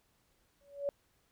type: tone with exponential growth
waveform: sine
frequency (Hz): 566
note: C#5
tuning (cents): +36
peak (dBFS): -28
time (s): 0.61-0.89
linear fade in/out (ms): 0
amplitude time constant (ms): 60
effects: pink hiss -73 dBFS RMS until 1.31 s